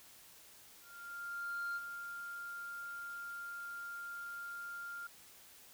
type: tone with ADSR envelope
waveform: sine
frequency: 1396.9 Hz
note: F6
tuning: in tune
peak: -34 dBFS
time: 0.81-5.07 s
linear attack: 950 ms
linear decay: 35 ms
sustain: -8 dB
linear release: 4 ms
effects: tanh soft clip ceiling -35 dBFS + white hiss -59 dBFS RMS until 5.73 s